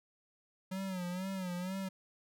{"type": "tone with vibrato", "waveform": "square", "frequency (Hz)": 184.8, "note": "F#3", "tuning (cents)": -2, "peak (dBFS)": -37, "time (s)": [0.71, 1.89], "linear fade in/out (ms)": 10, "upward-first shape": "sine", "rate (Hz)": 2.1, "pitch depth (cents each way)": 82, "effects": []}